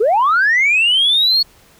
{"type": "linear sweep", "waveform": "sine", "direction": "up", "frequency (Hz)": [392, 4401], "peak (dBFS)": -9, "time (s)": [0, 1.43], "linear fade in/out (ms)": 10, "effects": ["tanh soft clip ceiling -7 dBFS", "pink hiss -49 dBFS RMS until 1.79 s"]}